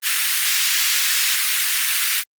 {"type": "high-pass noise", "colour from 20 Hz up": "pink", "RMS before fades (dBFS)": -19, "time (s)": [0.02, 2.24], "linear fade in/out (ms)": 50, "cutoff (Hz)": 1700, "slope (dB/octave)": 24, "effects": ["Opus 32 kbps"]}